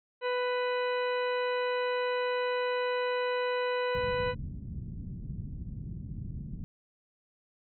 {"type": "harmonic tone", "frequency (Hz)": 496.1, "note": "B4", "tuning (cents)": 8, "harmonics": [1, 2, 3, 4, 5, 6, 8], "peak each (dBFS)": [-29, -35, -39, -41, -43, -45, -47], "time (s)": [0.21, 4.35], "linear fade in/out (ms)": 50}
{"type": "low-pass noise", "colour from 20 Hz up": "white", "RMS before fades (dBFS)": -39, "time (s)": [3.95, 6.64], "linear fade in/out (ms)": 0, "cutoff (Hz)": 180, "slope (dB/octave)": 24}
{"effects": []}